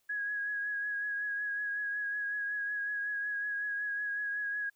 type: tone with vibrato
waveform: sine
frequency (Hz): 1661.2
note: G#6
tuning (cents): 0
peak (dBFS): -32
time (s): 0.09-4.7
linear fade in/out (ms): 10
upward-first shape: triangle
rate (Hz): 5.4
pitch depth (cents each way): 30
effects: white hiss -75 dBFS RMS until 4.75 s